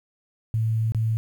sine tone with dropouts, 111.6 Hz, A2, 25 cents sharp, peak -20 dBFS, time 0.54-1.17 s, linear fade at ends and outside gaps 0 ms, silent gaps 0.921-0.947 s, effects 9-bit

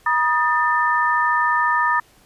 sine tone cluster, 959 / 1239 / 1787 Hz, A#5 / D#6 / A6, +49 / -8 / +26 cents, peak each -20 dBFS, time 0.06-2 s, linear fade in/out 5 ms, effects pink hiss -54 dBFS RMS until 2.25 s + resampled to 32000 Hz

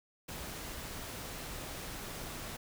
pink noise, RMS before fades -43 dBFS, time 0.28-2.57 s, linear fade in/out 10 ms, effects none

